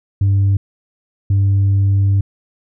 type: tone pair in turn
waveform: sine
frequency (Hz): 98.6 / 98.6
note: G2 / G2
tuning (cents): +11 / +11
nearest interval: unison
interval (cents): 0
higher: neither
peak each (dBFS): -8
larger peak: neither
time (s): 0.21-0.57 / 1.3-2.21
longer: second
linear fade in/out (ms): 5
effects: tanh soft clip ceiling -9 dBFS